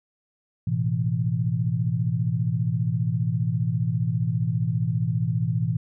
sine chord, A suspended second, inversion none, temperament equal with one note detuned, 110 / 124.91 / 164.81 Hz, A2 / B2 / E3, 0 / +20 / 0 cents, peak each -26 / -25 / -26 dBFS, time 0.67-5.77 s, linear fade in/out 5 ms, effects none

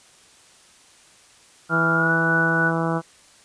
sine tone with pitch glide, 1396.9 to 1480 Hz, F6 to F#6, 0 to 0 cents, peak -19 dBFS, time 1.69-2.72 s, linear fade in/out 50 ms, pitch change +100 cents, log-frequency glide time 1.94-2.13 s
harmonic tone, 164.81 Hz, E3, in tune, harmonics 1 / 2 / 3 / 4 / 5 / 6 / 7 / 8 / 9, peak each -24 / -27 / -29 / -30 / -31 / -32 / -32 / -33 / -34 dBFS, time 1.69-3.02 s, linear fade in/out 50 ms
effects white hiss -52 dBFS RMS until 3.44 s + resampled to 22050 Hz

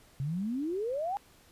sine exponential sweep, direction up, 130.81 to 830.6 Hz, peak -30 dBFS, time 0.2-1.17 s, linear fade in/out 0 ms, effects pink hiss -60 dBFS RMS until 1.51 s + resampled to 32000 Hz

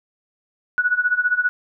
sine tone with tremolo, 1470 Hz, F#6, 12 cents flat, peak -13 dBFS, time 0.78-1.49 s, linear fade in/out 0 ms, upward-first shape sine, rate 15 Hz, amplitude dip 85%, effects none

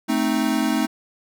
square chord, A diminished, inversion none, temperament equal, 220 / 261.6 / 311.1 Hz, A3 / C4 / Eb4, 0 / 0 / 0 cents, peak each -24 dBFS, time 0.08-0.87 s, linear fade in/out 20 ms, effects none

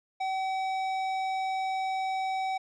triangle tone with tanh clipping, 762 Hz, G5, 49 cents flat, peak -30 dBFS, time 0.2-2.58 s, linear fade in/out 10 ms, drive 17 dB, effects none

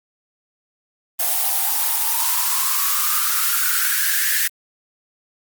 blue noise with high-pass filter sweep, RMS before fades -19 dBFS, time 1.19-4.48 s, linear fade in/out 10 ms, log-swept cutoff 690 to 1800 Hz, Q 8.4, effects Opus 24 kbps

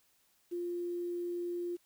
sine tone with quantisation, 349.2 Hz, F4, in tune, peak -34 dBFS, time 0.51-1.77 s, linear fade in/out 20 ms, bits 10, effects white hiss -71 dBFS RMS until 1.85 s

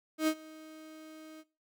35% pulse tone with ADSR envelope, 313.6 Hz, D#4, 14 cents sharp, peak -23 dBFS, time 0.18-1.44 s, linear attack 95 ms, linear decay 66 ms, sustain -23 dB, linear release 43 ms, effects noise-tail reverb RT60 0.3 s tail -18 dB re dry

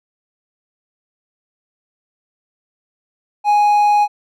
triangle tone, 830 Hz, G#5, 1 cent flat, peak -8 dBFS, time 3.44-4.08 s, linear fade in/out 50 ms, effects none

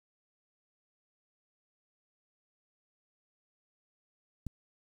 click, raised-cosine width 5 ms, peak -25 dBFS, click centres 4.467 s, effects 9-bit

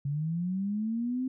sine linear sweep, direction up, 137.8 to 262.1 Hz, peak -28 dBFS, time 0.05-1.28 s, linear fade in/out 5 ms, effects none

